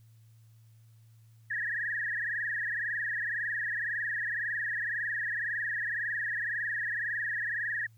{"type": "tone with frequency modulation", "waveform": "sine", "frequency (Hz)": 1785, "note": "A6", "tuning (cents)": 24, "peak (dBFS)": -30, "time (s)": [1.5, 7.87], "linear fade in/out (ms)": 10, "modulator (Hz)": 21.9, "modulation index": 6, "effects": ["added 112 Hz sine -55 dBFS peak until 7.97 s", "white hiss -72 dBFS RMS until 7.97 s"]}